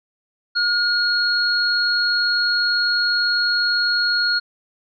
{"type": "tone pair together", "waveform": "sine", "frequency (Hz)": [1434, 4302], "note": ["F6", "C8"], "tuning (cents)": [45, 47], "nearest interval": "octave + perfect fifth", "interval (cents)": 1902, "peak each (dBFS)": -19, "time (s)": [0.55, 4.4], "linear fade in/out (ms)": 20, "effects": []}